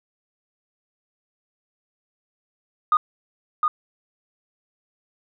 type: tone with echo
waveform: sine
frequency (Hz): 1228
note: D#6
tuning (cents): -23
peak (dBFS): -13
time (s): 2.92-2.97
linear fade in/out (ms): 2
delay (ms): 710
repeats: 1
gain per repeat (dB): -3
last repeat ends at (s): 3.68
effects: tanh soft clip ceiling -9 dBFS